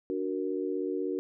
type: chord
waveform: sine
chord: D augmented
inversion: none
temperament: equal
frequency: 293.7 / 370 / 466.2 Hz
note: D4 / F#4 / A#4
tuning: 0 / 0 / 0 cents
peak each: -34 / -32 / -35 dBFS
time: 0.1-1.19 s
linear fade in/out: 0 ms
effects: none